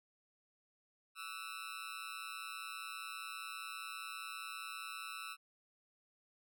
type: tone with amplitude modulation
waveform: 20% pulse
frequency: 1315 Hz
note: E6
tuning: 5 cents flat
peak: -35 dBFS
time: 1.15-5.37 s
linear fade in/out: 50 ms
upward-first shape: sine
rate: 160 Hz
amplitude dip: 90%
effects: none